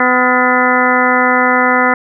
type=harmonic tone with a mistuned harmonic; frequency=251.6 Hz; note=B3; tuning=32 cents sharp; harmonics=1 / 2 / 3 / 4 / 5 / 6 / 7 / 8; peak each=-17 / -17 / -17 / -17 / -17 / -17 / -17 / -17 dBFS; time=0-1.94 s; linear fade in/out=2 ms; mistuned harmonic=6; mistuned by=-90 cents; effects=none